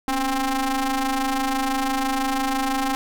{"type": "ring-modulated tone", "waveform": "sawtooth", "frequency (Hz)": 262, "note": "C4", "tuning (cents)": 2, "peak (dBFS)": -14, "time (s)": [0.08, 2.95], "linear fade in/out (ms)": 0, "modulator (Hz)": 537, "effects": []}